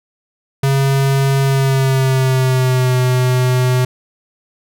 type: tone with pitch glide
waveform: square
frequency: 136.6 to 126.72 Hz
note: C#3 to B2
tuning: -25 to +45 cents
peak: -12 dBFS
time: 0.63-3.85 s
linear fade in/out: 5 ms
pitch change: -130 cents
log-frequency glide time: 1.42-2.96 s
effects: none